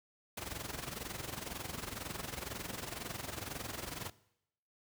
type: noise with amplitude modulation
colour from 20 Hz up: pink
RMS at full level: -39 dBFS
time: 0.37-4.1 s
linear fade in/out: 5 ms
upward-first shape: sine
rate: 22 Hz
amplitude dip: 75%
effects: noise-tail reverb RT60 0.8 s tail -20 dB re dry + high-pass 60 Hz 12 dB/octave